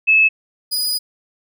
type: tone pair in turn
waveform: sine / sawtooth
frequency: 2600 / 4944 Hz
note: E7 / D#8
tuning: -24 / -12 cents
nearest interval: major seventh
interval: 1112 cents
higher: second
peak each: -9 / -15 dBFS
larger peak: first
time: 0.07-0.29 / 0.71-0.99 s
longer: second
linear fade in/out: 20 ms
effects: none